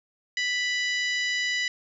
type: harmonic tone with a mistuned harmonic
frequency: 987.8 Hz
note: B5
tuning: in tune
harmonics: 2 / 3 / 4 / 5 / 6 / 7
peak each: -26 / -32 / -35 / -36 / -41 / -42 dBFS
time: 0.37-1.68 s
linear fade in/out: 2 ms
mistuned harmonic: 7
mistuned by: +33 cents
effects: none